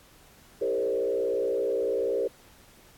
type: tone with frequency modulation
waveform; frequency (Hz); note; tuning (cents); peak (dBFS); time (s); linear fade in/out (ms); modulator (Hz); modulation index
sine; 466.2; A#4; 0; -24; 0.61-2.28; 10; 61; 1.4
effects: pink hiss -56 dBFS RMS until 2.97 s + AAC 64 kbps